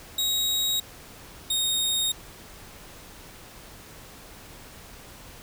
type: tone pair in turn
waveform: sawtooth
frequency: 3800 / 3718 Hz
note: A#7 / A#7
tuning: +33 / -5 cents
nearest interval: unison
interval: 38 cents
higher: first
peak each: -20 dBFS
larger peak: neither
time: 0.18-0.8 / 1.5-2.12 s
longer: neither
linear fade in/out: 5 ms
effects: pink hiss -46 dBFS RMS until 5.42 s